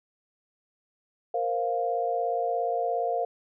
sine chord, Bb suspended second, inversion none, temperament equal, 466.2 / 523.3 / 698.5 Hz, Bb4 / C5 / F5, 0 / 0 / 0 cents, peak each -30 / -32 / -27 dBFS, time 1.34-3.25 s, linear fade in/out 5 ms, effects none

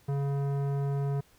sine tone with tanh clipping, 140 Hz, C#3, 18 cents sharp, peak -29 dBFS, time 0.08-1.21 s, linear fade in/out 10 ms, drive 15 dB, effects pink hiss -62 dBFS RMS until 1.38 s

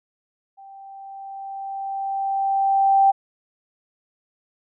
sine tone with level ramp, 783 Hz, G5, 2 cents flat, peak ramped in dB -41 to -11 dBFS, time 0.57-3.12 s, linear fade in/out 20 ms, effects none

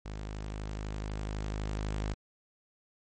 sawtooth tone with level ramp, 52 Hz, G#1, 3 cents sharp, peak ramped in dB -34 to -27 dBFS, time 0.05-2.14 s, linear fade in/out 10 ms, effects MP3 32 kbps

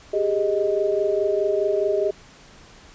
sine tone cluster, 390.2 / 415 / 623 Hz, G4 / G#4 / D#5, -8 / -1 / +2 cents, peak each -23 dBFS, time 0.13-2.11 s, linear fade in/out 10 ms, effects pink hiss -48 dBFS RMS until 2.94 s + resampled to 16000 Hz

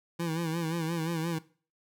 25% pulse tone with vibrato, 164.81 Hz, E3, in tune, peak -26 dBFS, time 0.19-1.39 s, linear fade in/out 10 ms, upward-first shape sine, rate 5.7 Hz, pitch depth 72 cents each way, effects noise-tail reverb RT60 0.4 s tail -18 dB re dry

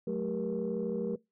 sine tone cluster, 184.9 / 217.7 / 394.4 / 473.2 Hz, F#3 / A3 / G4 / A#4, -1 / -18 / +11 / +26 cents, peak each -36 / -35 / -37 / -34 dBFS, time 0.07-1.16 s, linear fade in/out 5 ms, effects noise-tail reverb RT60 0.2 s tail -22 dB re dry + tanh soft clip ceiling -23 dBFS

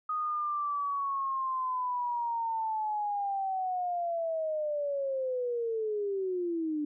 sine linear sweep, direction down, 1248 to 292.7 Hz, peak -29 dBFS, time 0.09-6.85 s, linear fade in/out 5 ms, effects none

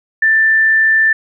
sine tone, 1773 Hz, A6, 13 cents sharp, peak -8 dBFS, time 0.22-1.13 s, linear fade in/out 5 ms, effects none

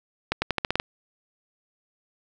accelerating click train, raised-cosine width 0.3 ms, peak -7 dBFS, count 8, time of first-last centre 0.32-0.799 s, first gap 100 ms, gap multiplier 0.87, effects none

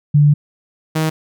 sine / sawtooth tone pair in turn, 146.83 / 157.81 Hz, D3 / D#3, 0 / +25 cents, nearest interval minor second, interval 125 cents, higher second, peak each -7 / -11 dBFS, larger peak first, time 0.14-0.34 / 0.95-1.1 s, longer first, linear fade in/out 10 ms, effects none

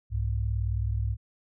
sine tone pair together, 64.3 / 102.98 Hz, C2 / G#2, -30 / -14 cents, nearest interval minor sixth, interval 816 cents, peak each -28 dBFS, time 0.1-1.17 s, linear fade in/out 50 ms, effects none

